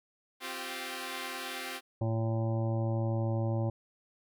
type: chord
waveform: 5% pulse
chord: C suspended fourth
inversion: none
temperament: equal with one note detuned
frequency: 261.6 / 349.2 / 387.7 Hz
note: C4 / F4 / G4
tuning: 0 / 0 / -19 cents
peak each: -30 dBFS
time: 0.4-1.81 s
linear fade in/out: 50 ms
type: harmonic tone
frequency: 112.6 Hz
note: A2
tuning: 40 cents sharp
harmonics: 1 / 2 / 3 / 5 / 6 / 7 / 8 / 9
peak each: -29 / -39 / -38 / -38 / -49 / -44 / -50 / -53 dBFS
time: 2.01-3.7 s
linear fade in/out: 5 ms
effects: none